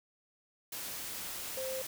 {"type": "tone in noise", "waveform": "sine", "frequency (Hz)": 523.3, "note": "C5", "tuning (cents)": 0, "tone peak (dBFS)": -36, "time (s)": [1.57, 1.82], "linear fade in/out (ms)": 5, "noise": "white", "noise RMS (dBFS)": -41, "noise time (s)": [0.72, 1.87], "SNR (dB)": 2, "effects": []}